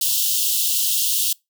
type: high-pass noise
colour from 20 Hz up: white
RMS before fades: -20 dBFS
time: 0.01-1.33 s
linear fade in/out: 5 ms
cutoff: 2800 Hz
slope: 96 dB/octave
effects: noise-tail reverb RT60 0.2 s tail -25 dB re dry

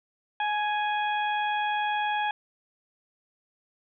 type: harmonic tone with a mistuned harmonic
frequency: 830.6 Hz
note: G#5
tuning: in tune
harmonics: 1 / 2 / 3 / 4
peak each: -26 / -32 / -36 / -38 dBFS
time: 0.4-2.31 s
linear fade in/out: 2 ms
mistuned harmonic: 1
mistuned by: +20 cents
effects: none

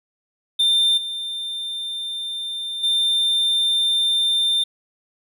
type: tone with level steps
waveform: triangle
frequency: 3590 Hz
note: A7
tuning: 34 cents sharp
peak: -13 / -24 / -15 dBFS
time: 0.59-4.64 s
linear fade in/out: 10 ms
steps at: 0.97 / 2.83 s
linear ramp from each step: 10 ms
effects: none

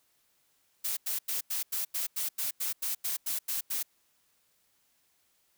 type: noise bursts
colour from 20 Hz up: blue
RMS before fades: -32 dBFS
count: 14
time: 0.84-3.83 s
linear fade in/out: 10 ms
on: 130 ms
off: 90 ms
effects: white hiss -71 dBFS RMS until 5.57 s

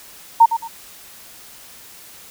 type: tone with echo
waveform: sine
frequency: 917 Hz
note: A#5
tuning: 29 cents flat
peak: -5 dBFS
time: 0.4-0.46 s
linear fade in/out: 10 ms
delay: 110 ms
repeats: 2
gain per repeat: -11 dB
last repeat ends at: 0.68 s
effects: white hiss -42 dBFS RMS until 2.3 s

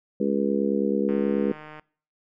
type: harmonic tone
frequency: 69.3 Hz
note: C#2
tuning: in tune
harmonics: 3 / 4 / 5 / 6 / 7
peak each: -25 / -28 / -29 / -28 / -28 dBFS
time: 0.2-1.52 s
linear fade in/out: 5 ms
type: click train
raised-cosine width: 0.5 ms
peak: -27 dBFS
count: 109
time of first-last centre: 1.09-1.796 s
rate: 153 Hz
effects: noise-tail reverb RT60 0.5 s tail -24 dB re dry

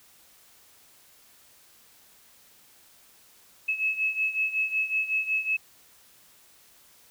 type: beating tone pair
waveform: sine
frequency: 2585 / 2590.4 Hz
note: E7 / E7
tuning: -34 / -31 cents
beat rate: 5.4 Hz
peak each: -26 / -30 dBFS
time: 3.68-5.57 s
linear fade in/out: 10 ms
effects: white hiss -57 dBFS RMS until 7.1 s

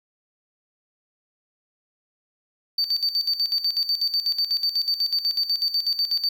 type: tone with tremolo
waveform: triangle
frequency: 4584 Hz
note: D8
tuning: 43 cents flat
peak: -17 dBFS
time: 2.78-6.29 s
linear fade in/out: 5 ms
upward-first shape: square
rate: 8.1 Hz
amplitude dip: 75%
effects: tanh soft clip ceiling -13 dBFS + 9-bit

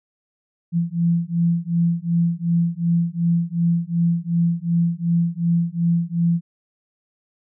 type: beating tone pair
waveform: sine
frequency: 168.4 / 171.1 Hz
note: E3 / F3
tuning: +37 / -35 cents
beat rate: 2.7 Hz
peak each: -20 dBFS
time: 0.72-6.41 s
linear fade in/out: 50 ms
effects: none

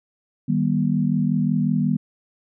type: chord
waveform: sine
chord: Eb augmented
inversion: none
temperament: equal with one note detuned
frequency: 155.56 / 196 / 241.3 Hz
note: Eb3 / G3 / B3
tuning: 0 / 0 / -40 cents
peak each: -22 dBFS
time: 0.48-1.97 s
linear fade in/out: 10 ms
effects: none

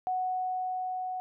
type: tone with level ramp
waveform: sine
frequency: 740 Hz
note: F#5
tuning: in tune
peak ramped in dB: -27 to -32 dBFS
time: 0.07-1.2 s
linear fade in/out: 0 ms
effects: none

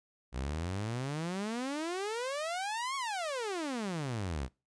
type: exponential two-way sweep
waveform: sawtooth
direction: up then down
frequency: 60 to 1123 to 60 Hz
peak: -30 dBFS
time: 0.32-4.49 s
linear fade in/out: 50 ms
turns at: 2.96 s
effects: noise-tail reverb RT60 0.3 s tail -24 dB re dry + resampled to 22050 Hz

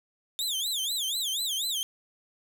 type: tone with vibrato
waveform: sawtooth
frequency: 3536 Hz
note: A7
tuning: 8 cents sharp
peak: -25 dBFS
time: 0.39-1.83 s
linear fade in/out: 0 ms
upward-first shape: sine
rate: 4.1 Hz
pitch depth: 240 cents each way
effects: none

